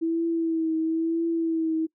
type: tone with vibrato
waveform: sine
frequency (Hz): 326.6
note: E4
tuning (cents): -16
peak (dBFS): -22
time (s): 0.01-1.87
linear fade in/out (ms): 20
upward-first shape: triangle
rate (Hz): 1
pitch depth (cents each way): 41
effects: noise-tail reverb RT60 0.1 s tail -23 dB re dry